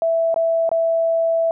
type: tone with dropouts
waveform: sine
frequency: 660 Hz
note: E5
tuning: 2 cents sharp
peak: -15 dBFS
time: 0.02-1.51 s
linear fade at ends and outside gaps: 1 ms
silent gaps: 0.343-0.361 / 0.692-0.715 s
effects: none